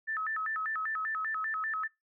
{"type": "tone with vibrato", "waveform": "sine", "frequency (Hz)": 1506, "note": "F#6", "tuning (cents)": 30, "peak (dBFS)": -31, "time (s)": [0.07, 1.88], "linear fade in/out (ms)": 20, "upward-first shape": "square", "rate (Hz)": 5.1, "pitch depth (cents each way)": 280, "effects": ["noise-tail reverb RT60 0.2 s tail -23 dB re dry"]}